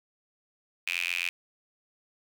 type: tone with high-pass filter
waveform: sawtooth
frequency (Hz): 87.5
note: F2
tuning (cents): +4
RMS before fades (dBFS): -31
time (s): 0.87-1.29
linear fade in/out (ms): 0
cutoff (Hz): 2500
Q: 10
effects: none